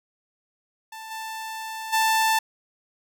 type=tone with level steps; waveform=sawtooth; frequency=885 Hz; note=A5; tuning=10 cents sharp; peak=-33 / -28 / -15 dBFS; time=0.92-2.39 s; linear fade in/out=5 ms; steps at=1.1 / 1.92 s; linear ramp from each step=20 ms; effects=none